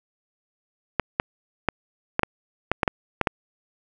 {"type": "clicks", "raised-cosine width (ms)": 0.5, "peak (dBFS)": -4, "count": 10, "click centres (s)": [0.997, 1.199, 1.687, 2.194, 2.233, 2.716, 2.832, 2.878, 3.213, 3.272], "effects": []}